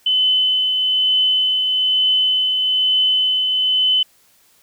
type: tone with tremolo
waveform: sine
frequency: 3029 Hz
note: F#7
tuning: 40 cents sharp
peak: -12 dBFS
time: 0.06-4.03 s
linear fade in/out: 5 ms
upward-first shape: triangle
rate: 1.1 Hz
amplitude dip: 35%
effects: white hiss -55 dBFS RMS until 4.62 s